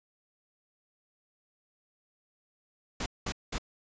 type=noise bursts; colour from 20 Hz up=pink; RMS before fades=-33 dBFS; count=3; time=3-3.583 s; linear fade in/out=5 ms; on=61 ms; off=200 ms; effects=resampled to 16000 Hz